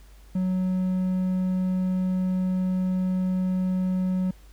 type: tone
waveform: triangle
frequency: 185 Hz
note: F#3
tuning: in tune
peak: -20 dBFS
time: 0.35-4.31 s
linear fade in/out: 5 ms
effects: added 50 Hz sine -47 dBFS peak until 4.52 s + pink hiss -58 dBFS RMS until 4.52 s